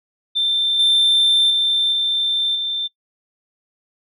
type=tone with level steps; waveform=sine; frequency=3568 Hz; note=A7; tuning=23 cents sharp; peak=-15 / -10 / -14 / -16 / -20 dBFS; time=0.35-2.88 s; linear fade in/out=20 ms; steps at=0.79 / 1.5 / 1.92 / 2.55 s; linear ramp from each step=5 ms; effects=noise-tail reverb RT60 0.1 s tail -21 dB re dry + tanh soft clip ceiling -10 dBFS